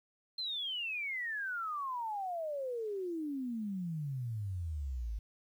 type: exponential sweep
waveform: sine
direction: down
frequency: 4186 to 51.2 Hz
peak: -35 dBFS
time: 0.38-5.19 s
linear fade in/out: 5 ms
effects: 11-bit